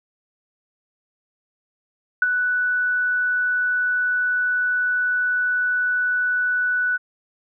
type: tone with ADSR envelope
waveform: sine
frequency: 1484 Hz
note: F#6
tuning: 5 cents sharp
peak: -11 dBFS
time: 2.22-6.98 s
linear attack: 3 ms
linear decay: 24 ms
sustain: -7 dB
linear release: 25 ms
effects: none